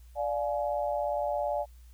sine chord, D diminished, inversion none, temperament just, 587.3 / 704.8 / 845.8 Hz, D5 / F5 / Ab5, 0 / +16 / +31 cents, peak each -30 / -33 / -34 dBFS, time 0.15-1.66 s, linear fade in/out 50 ms, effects added 60 Hz sine -49 dBFS peak until 1.93 s + white hiss -66 dBFS RMS until 1.93 s

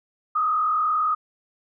sine tone with frequency modulation, 1244.5 Hz, D#6, in tune, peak -19 dBFS, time 0.35-1.15 s, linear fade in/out 10 ms, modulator 41.3 Hz, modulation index 0.91, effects none

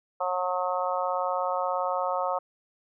harmonic tone, 181.7 Hz, F#3, 31 cents flat, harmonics 3 / 4 / 5 / 6 / 7, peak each -30 / -31 / -32 / -33 / -33 dBFS, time 0.2-2.39 s, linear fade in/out 10 ms, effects none

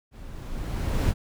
brown noise with level ramp, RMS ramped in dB -43 to -20 dBFS, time 0.11-1.14 s, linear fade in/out 50 ms, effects none

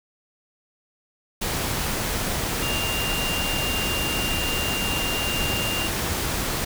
sine tone in noise, 2794 Hz, F7, in tune, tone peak -27 dBFS, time 2.62-5.88 s, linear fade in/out 10 ms, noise pink, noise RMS -26 dBFS, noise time 1.41-6.65 s, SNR -4 dB, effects none

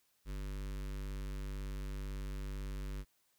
square tone with notch filter, 49 Hz, G1, in tune, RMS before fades -41 dBFS, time 0.25-3.05 s, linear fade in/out 50 ms, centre 730 Hz, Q 1.4, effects white hiss -75 dBFS RMS until 3.38 s

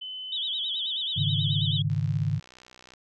sine tone with pitch glide, 3032 to 3051 Hz, F#7 to G7, +42 to -48 cents, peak -34 dBFS, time 0.01-1.8 s, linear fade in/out 10 ms, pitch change +10 cents, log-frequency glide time 0.37-0.49 s
sine tone with vibrato, 3539 Hz, A7, 9 cents sharp, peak -28 dBFS, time 0.32-1.82 s, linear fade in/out 5 ms, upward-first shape sine, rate 9.3 Hz, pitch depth 150 cents each way
sine chord, Ab suspended fourth, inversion none, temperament equal, 103.83 / 138.59 / 155.56 Hz, Ab2 / Db3 / Eb3, 0 / 0 / 0 cents, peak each -28 dBFS, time 1.16-2.4 s, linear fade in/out 20 ms
click train, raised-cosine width 0.2 ms, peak -32 dBFS, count 66, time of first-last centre 1.9-2.937 s, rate 62.7 Hz
effects none

